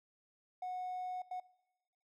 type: tone bursts at uneven times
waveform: triangle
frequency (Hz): 733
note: F#5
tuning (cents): -16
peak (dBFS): -35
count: 2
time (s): 0.62-1.22 / 1.31-1.4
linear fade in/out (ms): 5
effects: noise-tail reverb RT60 1.0 s tail -24 dB re dry + tanh soft clip ceiling -34 dBFS